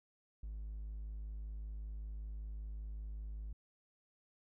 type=tone; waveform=triangle; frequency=52.6 Hz; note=G#1; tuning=23 cents sharp; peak=-39 dBFS; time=0.43-3.53 s; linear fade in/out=5 ms; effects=tanh soft clip ceiling -35 dBFS